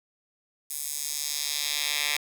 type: tone with high-pass filter sweep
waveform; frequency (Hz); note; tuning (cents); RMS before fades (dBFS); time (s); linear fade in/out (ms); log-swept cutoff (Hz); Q
10% pulse; 146.83; D3; 0; -30; 0.7-2.17; 5; 9300 to 2400; 1.2
effects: 8-bit